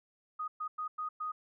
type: tone bursts at uneven times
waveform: sine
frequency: 1244.5 Hz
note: D#6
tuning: in tune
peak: -34 dBFS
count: 5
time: 0.39-0.48 / 0.6-0.68 / 0.78-0.88 / 0.98-1.09 / 1.2-1.32 s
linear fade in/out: 10 ms
effects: none